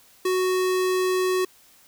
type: tone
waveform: square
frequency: 370 Hz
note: F#4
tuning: in tune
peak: -21 dBFS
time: 0.25-1.45 s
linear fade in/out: 5 ms
effects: white hiss -55 dBFS RMS until 1.87 s